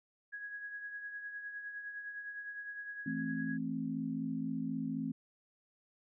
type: tone with tremolo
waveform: sine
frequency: 1661.2 Hz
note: G#6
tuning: in tune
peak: -39 dBFS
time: 0.32-3.58 s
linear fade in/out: 20 ms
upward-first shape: triangle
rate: 9.8 Hz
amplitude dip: 55%
type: chord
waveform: sine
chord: A minor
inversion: second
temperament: just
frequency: 165 / 220 / 264 Hz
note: E3 / A3 / C4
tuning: +2 / 0 / +16 cents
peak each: -41 / -39 / -37 dBFS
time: 3.06-5.12 s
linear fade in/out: 5 ms
effects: none